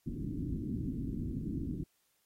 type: low-pass noise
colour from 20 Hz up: white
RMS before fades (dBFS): -37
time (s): 0.06-1.84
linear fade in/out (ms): 10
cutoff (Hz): 310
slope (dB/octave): 48
effects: white hiss -75 dBFS RMS until 2.25 s + AAC 48 kbps